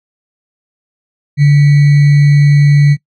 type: tone with sample-and-hold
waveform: sine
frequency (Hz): 144.6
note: D3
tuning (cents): -27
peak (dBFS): -3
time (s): 1.37-2.97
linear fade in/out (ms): 50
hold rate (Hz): 2100
effects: noise-tail reverb RT60 0.1 s tail -22 dB re dry + low-pass 4000 Hz 12 dB/octave